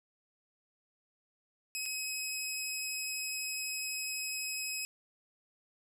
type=tone with dropouts; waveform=15% pulse; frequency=2548 Hz; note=D#7; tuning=41 cents sharp; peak=-28 dBFS; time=1.75-4.85 s; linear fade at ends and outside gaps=0 ms; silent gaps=1.856-1.86 s; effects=none

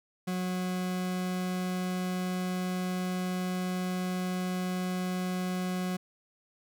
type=tone; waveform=40% pulse; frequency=182.8 Hz; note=F#3; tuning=21 cents flat; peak=-29 dBFS; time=0.27-5.97 s; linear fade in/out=10 ms; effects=none

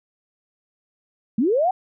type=linear sweep; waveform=sine; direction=up; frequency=198.9 to 779 Hz; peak=-16 dBFS; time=1.38-1.71 s; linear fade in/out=5 ms; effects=none

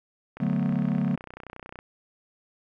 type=click train; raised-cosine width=0.5 ms; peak=-25 dBFS; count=45; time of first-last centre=0.37-1.789 s; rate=31 Hz
type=chord; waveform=triangle; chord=B minor seventh; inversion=first; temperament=equal with one note detuned; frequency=146.83 / 184.46 / 220 / 246.9 Hz; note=D3 / F#3 / A3 / B3; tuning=0 / -5 / 0 / 0 cents; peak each=-27 / -25 / -26 / -28 dBFS; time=0.4-1.16 s; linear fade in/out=10 ms
effects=none

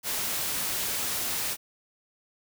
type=noise; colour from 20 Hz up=white; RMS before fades=-30 dBFS; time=0.03-1.57 s; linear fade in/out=50 ms; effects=none

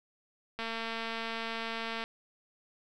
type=click train; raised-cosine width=0.3 ms; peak=-21 dBFS; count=330; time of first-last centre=0.59-2.039 s; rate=227 Hz; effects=none

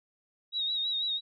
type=tone with vibrato; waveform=sine; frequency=3799 Hz; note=A#7; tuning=32 cents sharp; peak=-28 dBFS; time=0.52-1.21 s; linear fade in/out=50 ms; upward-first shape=sine; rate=6.1 Hz; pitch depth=54 cents each way; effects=none

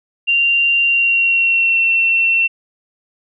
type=tone with pitch glide; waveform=sine; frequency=2774 to 2706 Hz; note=F7 to E7; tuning=-12 to +45 cents; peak=-11 dBFS; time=0.27-2.48 s; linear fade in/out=20 ms; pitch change=-43 cents; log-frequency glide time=0.82-1.83 s; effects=none

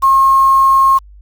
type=tone with quantisation; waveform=sine; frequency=1077 Hz; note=C6; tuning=50 cents sharp; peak=-6 dBFS; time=0.02-0.99 s; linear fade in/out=20 ms; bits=5; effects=added 50 Hz sine -36 dBFS peak until 1.21 s

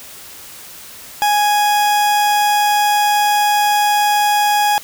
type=tone; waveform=40% pulse; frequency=830.6 Hz; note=G#5; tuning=in tune; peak=-11 dBFS; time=1.22-4.78 s; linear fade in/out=0 ms; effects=white hiss -36 dBFS RMS until 4.83 s

